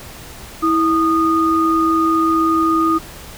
sine tone pair together, 325.7 / 1231 Hz, E4 / D#6, -21 / -19 cents, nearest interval octave + major seventh, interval 2302 cents, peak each -15 dBFS, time 0.62-2.99 s, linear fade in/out 20 ms, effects added 60 Hz sine -44 dBFS peak until 3.37 s + pink hiss -36 dBFS RMS until 3.37 s

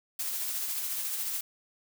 blue noise with tremolo, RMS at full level -32 dBFS, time 0.19-1.41 s, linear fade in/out 5 ms, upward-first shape sine, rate 14 Hz, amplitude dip 30%, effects none

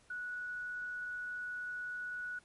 sine tone, 1470 Hz, F#6, 12 cents flat, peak -38 dBFS, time 0.1-2.39 s, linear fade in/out 5 ms, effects pink hiss -66 dBFS RMS until 2.44 s + MP3 48 kbps

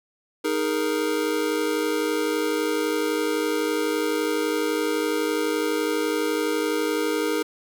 square chord, D# suspended fourth, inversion none, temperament just, 311.1 / 414.8 / 466.7 Hz, D#4 / G#4 / A#4, 0 / -2 / +2 cents, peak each -27 / -28 / -27 dBFS, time 0.44-7.43 s, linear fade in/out 10 ms, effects none

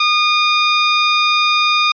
15% pulse tone, 1221 Hz, D#6, 33 cents flat, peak -5 dBFS, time 0-1.92 s, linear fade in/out 5 ms, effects resampled to 11025 Hz

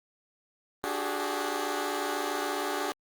15% pulse tone cluster, 292.9 / 366.9 / 394.7 / 421.1 Hz, D4 / F#4 / G4 / G#4, -5 / -15 / +12 / +24 cents, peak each -29 dBFS, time 0.84-2.92 s, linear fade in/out 0 ms, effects Opus 32 kbps

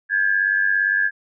sine tone pair together, 1608.5 / 1706 Hz, G6 / G#6, +44 / +46 cents, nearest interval minor second, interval 102 cents, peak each -19 dBFS, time 0.09-1.11 s, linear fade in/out 50 ms, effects none

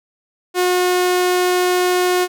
sawtooth tone, 361.4 Hz, F#4, 41 cents flat, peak -10 dBFS, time 0.54-2.28 s, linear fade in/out 50 ms, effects none

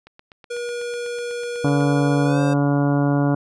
click train, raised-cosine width 0.3 ms, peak -27 dBFS, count 15, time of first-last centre 0.07-1.807 s, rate 8.06 Hz
square tone with pitch glide, 480 to 526.5 Hz, B4 to C5, -49 to +11 cents, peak -26 dBFS, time 0.5-2.54 s, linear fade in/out 10 ms, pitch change +160 cents, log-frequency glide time 2.24-2.41 s
harmonic tone, 142.7 Hz, D3, 49 cents flat, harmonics 1 / 2 / 3 / 4 / 5 / 6 / 7 / 8 / 9 / 10, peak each -19 / -19 / -30 / -27 / -29 / -35 / -34 / -36 / -43 / -34 dBFS, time 1.64-3.35 s, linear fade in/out 5 ms
effects resampled to 22050 Hz

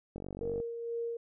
click train, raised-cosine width 2 ms, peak -28 dBFS, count 22, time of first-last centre 0.16-0.601 s, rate 47.6 Hz
sine tone with tremolo, 466.2 Hz, A#4, in tune, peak -32 dBFS, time 0.41-1.17 s, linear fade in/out 5 ms, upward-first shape sine, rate 2.1 Hz, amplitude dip 45%
effects none

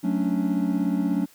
triangle chord, D major seventh, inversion first, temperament equal, 185 / 220 / 277.2 / 293.7 Hz, F#3 / A3 / C#4 / D4, 0 / 0 / 0 / 0 cents, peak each -24 / -26 / -24 / -26 dBFS, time 0.03-1.26 s, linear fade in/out 20 ms, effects white hiss -55 dBFS RMS until 1.34 s

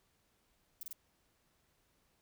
violet noise bursts, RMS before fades -44 dBFS, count 3, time 0.81-0.929 s, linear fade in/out 2 ms, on 21 ms, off 28 ms, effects pink hiss -75 dBFS RMS until 2.21 s

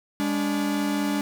45% pulse tone pair together, 203.9 / 288.4 Hz, G#3 / D4, -32 / -31 cents, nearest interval tritone, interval 601 cents, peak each -27 / -25 dBFS, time 0.2-1.21 s, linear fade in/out 0 ms, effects none

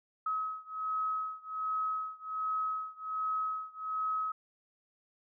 sine beating tone pair, 1277 / 1278.3 Hz, D#6 / D#6, +45 / +46 cents, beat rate 1.3 Hz, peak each -35 / -36 dBFS, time 0.26-4.32 s, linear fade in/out 5 ms, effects none

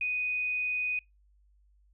sine tone, 2489 Hz, D#7, in tune, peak -28 dBFS, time 0.01-0.99 s, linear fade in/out 2 ms, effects noise-tail reverb RT60 0.2 s tail -25 dB re dry + added 50 Hz sine -61 dBFS peak until 1.93 s

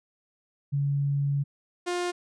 sine / sawtooth tone pair in turn, 141.3 / 354 Hz, C#3 / F4, +34 / +23 cents, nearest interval octave + major third, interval 1589 cents, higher second, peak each -23 dBFS, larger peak neither, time 0.72-1.44 / 1.86-2.12 s, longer first, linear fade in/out 20 ms, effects resampled to 22050 Hz

